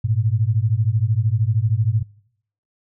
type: beating tone pair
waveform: sine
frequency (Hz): 103.83 / 116.83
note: G#2 / A#2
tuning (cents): 0 / +4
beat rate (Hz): 13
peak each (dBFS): -19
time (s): 0.04-2.03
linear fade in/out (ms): 10
effects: noise-tail reverb RT60 0.7 s tail -25 dB re dry